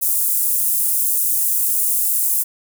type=high-pass noise; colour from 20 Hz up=pink; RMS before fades=-18 dBFS; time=0.01-2.44 s; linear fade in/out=20 ms; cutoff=9600 Hz; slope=24 dB/octave; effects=none